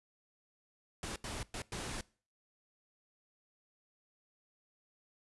pink noise bursts at uneven times, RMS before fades -41 dBFS, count 4, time 1.03-1.16 / 1.24-1.43 / 1.54-1.62 / 1.72-2.01 s, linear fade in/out 2 ms, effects noise-tail reverb RT60 0.4 s tail -22 dB re dry + resampled to 24000 Hz

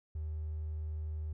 triangle tone with hard clipping, 77.78 Hz, D#2, in tune, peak -36 dBFS, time 0.15-1.33 s, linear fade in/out 5 ms, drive 4 dB, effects none

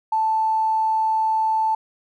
triangle tone with tanh clipping, 880 Hz, A5, in tune, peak -17 dBFS, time 0.12-1.75 s, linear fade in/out 5 ms, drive 3 dB, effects none

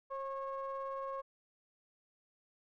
triangle ring-modulated tone, 274.7 Hz, C#4, 16 cents flat, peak -33 dBFS, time 0.1-1.22 s, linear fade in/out 20 ms, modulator 815 Hz, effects none

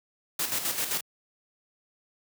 white noise with tremolo, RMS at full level -28 dBFS, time 0.39-1.01 s, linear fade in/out 5 ms, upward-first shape square, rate 7.7 Hz, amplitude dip 55%, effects high-pass 100 Hz 12 dB/octave

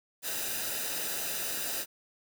white noise with comb filter, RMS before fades -34 dBFS, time 0.22-1.86 s, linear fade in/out 50 ms, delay 0.91 ms, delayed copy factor -0.6, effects none

